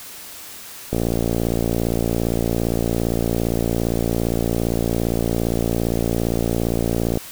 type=click train; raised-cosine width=2 ms; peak=-7 dBFS; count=360; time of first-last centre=0.93-7.173 s; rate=57.5 Hz; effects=white hiss -37 dBFS RMS until 7.31 s